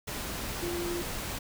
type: tone in noise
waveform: sine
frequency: 346.7 Hz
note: F4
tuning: 13 cents flat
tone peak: -32 dBFS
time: 0.62-1.02 s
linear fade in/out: 10 ms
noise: pink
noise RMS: -36 dBFS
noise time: 0.07-1.39 s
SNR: +1 dB
effects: none